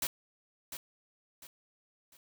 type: noise with echo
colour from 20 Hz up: white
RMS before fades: -33 dBFS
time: 0.02-0.07 s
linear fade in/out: 2 ms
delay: 700 ms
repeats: 3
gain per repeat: -9 dB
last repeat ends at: 2.17 s
effects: none